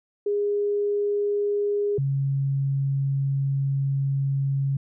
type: tone pair in turn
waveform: sine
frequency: 410 / 137.49 Hz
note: G#4 / C#3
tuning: -22 / -14 cents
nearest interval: octave + perfect fifth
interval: 1892 cents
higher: first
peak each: -21 dBFS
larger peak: neither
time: 0.26-1.98 / 1.98-4.77 s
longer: second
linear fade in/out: 5 ms
effects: none